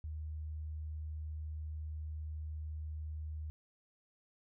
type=tone; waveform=sine; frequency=77.2 Hz; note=D#2; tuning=13 cents flat; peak=-39 dBFS; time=0.04-3.5 s; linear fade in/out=0 ms; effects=none

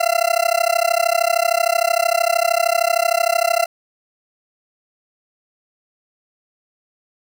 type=tone with amplitude modulation; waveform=40% pulse; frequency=681 Hz; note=F5; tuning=44 cents flat; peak=-10 dBFS; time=0-3.66 s; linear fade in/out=10 ms; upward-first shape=sine; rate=33.1 Hz; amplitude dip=100%; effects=none

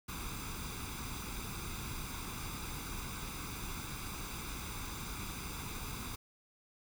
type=noise with comb filter; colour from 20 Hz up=pink; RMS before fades=-42 dBFS; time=0.08-6.16 s; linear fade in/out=10 ms; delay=0.82 ms; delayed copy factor=+0.7; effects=none

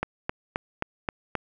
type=click train; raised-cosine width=0.5 ms; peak=-11 dBFS; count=6; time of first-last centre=0.03-1.353 s; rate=3.78 Hz; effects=none

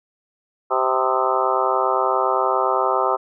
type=harmonic tone with a mistuned harmonic; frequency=130 Hz; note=C3; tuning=11 cents flat; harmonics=3 / 4 / 5 / 6 / 7 / 8 / 9 / 10; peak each=-25 / -25 / -25 / -25 / -25 / -25 / -25 / -25 dBFS; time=0.7-3.17 s; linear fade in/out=20 ms; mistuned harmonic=9; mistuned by=+62 cents; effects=none

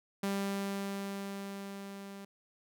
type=tone with level ramp; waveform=sawtooth; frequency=197.8 Hz; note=G3; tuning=16 cents sharp; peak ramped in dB=-27 to -41 dBFS; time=0.23-2.25 s; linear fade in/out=5 ms; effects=none

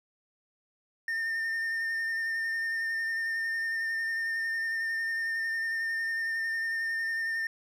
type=tone with vibrato; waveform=triangle; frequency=1814 Hz; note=A#6; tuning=48 cents flat; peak=-27 dBFS; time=1.08-7.47 s; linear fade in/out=2 ms; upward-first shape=sine; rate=11 Hz; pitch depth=18 cents each way; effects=none

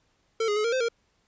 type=tone with pitch steps; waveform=square; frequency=450.4 / 414.7 / 425.5 / 464.5 / 518 / 464.9 Hz; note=A4 / G#4 / G#4 / A#4 / C5 / A#4; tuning=+40 / -3 / +42 / -6 / -17 / -5 cents; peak=-24 dBFS; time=0.4-0.886 s; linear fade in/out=5 ms; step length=81 ms; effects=pink hiss -69 dBFS RMS until 1.27 s + resampled to 16000 Hz

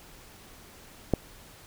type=click; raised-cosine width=2 ms; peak=-8 dBFS; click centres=1.137 s; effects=pink hiss -51 dBFS RMS until 1.66 s

